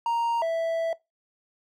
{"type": "tone pair in turn", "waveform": "triangle", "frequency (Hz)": [932.3, 659.2], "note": ["A#5", "E5"], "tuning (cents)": [0, 0], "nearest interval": "tritone", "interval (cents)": 600, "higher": "first", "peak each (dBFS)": -21, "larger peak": "neither", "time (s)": [[0.06, 0.42], [0.42, 0.93]], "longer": "second", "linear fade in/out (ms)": 2, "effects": ["noise-tail reverb RT60 0.2 s tail -21 dB re dry"]}